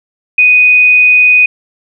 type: tone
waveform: sine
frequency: 2489 Hz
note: D#7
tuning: in tune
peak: -3 dBFS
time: 0.38-1.46 s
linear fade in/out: 5 ms
effects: none